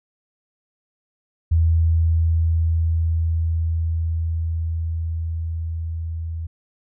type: tone with level ramp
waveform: sine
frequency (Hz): 82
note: E2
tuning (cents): -9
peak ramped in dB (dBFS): -13 to -25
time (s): 1.51-6.47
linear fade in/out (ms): 10
effects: none